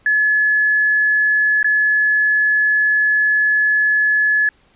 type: tone with dropouts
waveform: sine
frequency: 1709 Hz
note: G#6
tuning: 49 cents sharp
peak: -12 dBFS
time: 0.06-4.49 s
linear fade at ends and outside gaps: 2 ms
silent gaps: 1.629-1.644 s
effects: pink hiss -55 dBFS RMS until 4.75 s + resampled to 8000 Hz